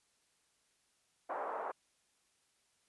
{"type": "band-pass noise", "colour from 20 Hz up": "pink", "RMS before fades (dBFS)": -40, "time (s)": [1.29, 1.72], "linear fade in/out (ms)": 10, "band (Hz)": [500, 1200], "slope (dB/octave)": 24, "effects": ["white hiss -75 dBFS RMS until 2.88 s", "resampled to 24000 Hz"]}